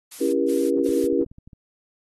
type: noise bursts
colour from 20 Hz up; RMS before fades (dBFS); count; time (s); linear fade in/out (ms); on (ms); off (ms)
blue; -37; 3; 0.11-1.07; 10; 220; 150
type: chord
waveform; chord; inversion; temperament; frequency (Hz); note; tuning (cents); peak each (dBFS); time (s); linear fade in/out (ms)
sine; C# diminished seventh; none; just; 277.2 / 332.6 / 399.1 / 479; C#4 / E4 / G4 / Bb4; 0 / +16 / +31 / +47; -24; 0.2-1.25; 20
type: clicks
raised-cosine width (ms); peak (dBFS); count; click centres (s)
5; -32; 9; 0.892 / 1.042 / 1.128 / 1.215 / 1.263 / 1.315 / 1.384 / 1.475 / 1.532
effects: AAC 32 kbps